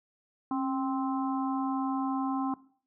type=harmonic tone with a mistuned harmonic; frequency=261.6 Hz; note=C4; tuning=in tune; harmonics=1 / 3 / 4 / 5; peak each=-29 / -35 / -36 / -43 dBFS; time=0.51-2.54 s; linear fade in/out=2 ms; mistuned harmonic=1; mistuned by=+53 cents; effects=noise-tail reverb RT60 0.5 s tail -19 dB re dry